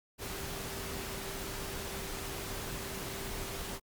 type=tone in noise; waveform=sine; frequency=392 Hz; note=G4; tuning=in tune; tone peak=-47 dBFS; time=0.18-3.8 s; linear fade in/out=50 ms; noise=pink; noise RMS=-40 dBFS; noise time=0.18-3.8 s; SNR=-10 dB; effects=Opus 48 kbps